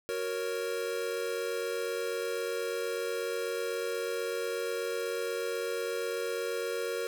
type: chord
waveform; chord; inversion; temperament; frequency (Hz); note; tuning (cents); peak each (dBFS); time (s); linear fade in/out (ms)
square; F# major; none; equal; 370 / 466.2 / 554.4; F#4 / A#4 / C#5; 0 / 0 / 0; -39 / -34 / -39; 0.09-7.07; 0
effects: none